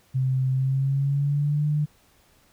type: tone with pitch glide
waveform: sine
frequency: 130.81 to 149.4 Hz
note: C3 to D3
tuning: 0 to +30 cents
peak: -20 dBFS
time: 0.14-1.86 s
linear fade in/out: 20 ms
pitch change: +230 cents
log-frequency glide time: 0.52-1.66 s
effects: pink hiss -60 dBFS RMS until 2.52 s